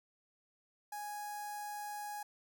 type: tone with notch filter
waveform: sawtooth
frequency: 830.6 Hz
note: G#5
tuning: in tune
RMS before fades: -43 dBFS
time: 0.92-2.23 s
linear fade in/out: 5 ms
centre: 3000 Hz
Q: 0.59
effects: none